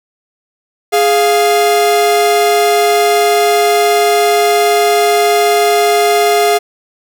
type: tone pair together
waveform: 45% pulse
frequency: 415.3 / 698.4 Hz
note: G#4 / F5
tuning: 0 / 0 cents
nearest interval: major sixth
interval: 900 cents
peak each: -11 dBFS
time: 0.92-6.59 s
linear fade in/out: 20 ms
effects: none